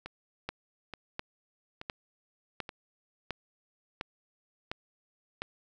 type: two click trains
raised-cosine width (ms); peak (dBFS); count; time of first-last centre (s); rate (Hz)
0.3; -18 / -24; 8 / 4; 0.49-5.42 / 0.06-2.692; 1.42 / 1.14
effects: none